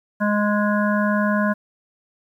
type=harmonic tone; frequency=207.7 Hz; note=G#3; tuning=in tune; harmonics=1 / 3 / 5 / 7 / 8; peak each=-19 / -24 / -26 / -27 / -28 dBFS; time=0.2-1.54 s; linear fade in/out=20 ms; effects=9-bit